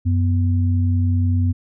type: tone pair together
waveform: sine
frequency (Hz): 92.4 / 246.9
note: F#2 / B3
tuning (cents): -2 / 0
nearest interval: octave + perfect fourth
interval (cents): 1702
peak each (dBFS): -15 / -24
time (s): 0.05-1.53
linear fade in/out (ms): 20
effects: none